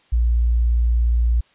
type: tone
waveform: sine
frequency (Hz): 58.6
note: A#1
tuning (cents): +10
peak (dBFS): -14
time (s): 0.12-1.41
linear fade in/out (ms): 10
effects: white hiss -57 dBFS RMS until 1.54 s + resampled to 8000 Hz